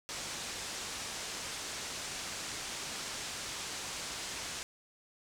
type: low-pass noise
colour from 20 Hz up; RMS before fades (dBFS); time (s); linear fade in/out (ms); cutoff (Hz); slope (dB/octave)
white; -41; 0.09-4.63; 0; 7900; 24
effects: none